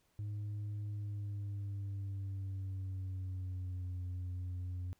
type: tone with pitch glide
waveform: sine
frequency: 103.83 to 90.39 Hz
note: G#2 to F#2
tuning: 0 to -40 cents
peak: -35 dBFS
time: 0.19-4.93 s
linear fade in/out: 0 ms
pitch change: -240 cents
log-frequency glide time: 0.87-3.93 s
effects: tanh soft clip ceiling -37 dBFS + pink hiss -75 dBFS RMS until 4.99 s